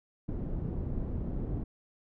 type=low-pass noise; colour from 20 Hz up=pink; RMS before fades=-34 dBFS; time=0.28-1.64 s; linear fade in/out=10 ms; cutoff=290 Hz; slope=12 dB/octave; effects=none